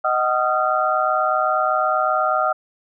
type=tone cluster; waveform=sine; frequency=624 / 749 / 1241 / 1369 Hz; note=D#5 / F#5 / D#6 / F6; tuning=+5 / +21 / -5 / -35 cents; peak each=-22 dBFS; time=0.04-2.53 s; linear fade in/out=10 ms; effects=none